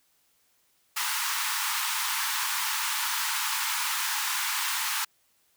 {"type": "high-pass noise", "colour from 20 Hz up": "pink", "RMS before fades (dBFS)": -29, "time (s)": [0.96, 5.05], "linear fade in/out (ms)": 10, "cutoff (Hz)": 860, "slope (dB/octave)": 96, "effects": ["white hiss -68 dBFS RMS until 5.56 s"]}